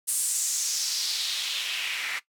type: noise with band-pass filter sweep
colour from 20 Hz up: white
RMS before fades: -29 dBFS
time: 0.07-2.2 s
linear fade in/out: 20 ms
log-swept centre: 9500 to 2000 Hz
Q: 2.7
effects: noise-tail reverb RT60 0.1 s tail -17 dB re dry